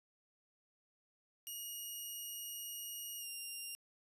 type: tone with pitch glide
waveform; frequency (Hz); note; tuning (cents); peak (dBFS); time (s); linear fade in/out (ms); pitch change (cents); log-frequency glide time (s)
5% pulse; 2874 to 2791; F7 to F7; +49 to -2; -35; 1.47-3.75; 0; -51; 3.18-3.27
effects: resampled to 32000 Hz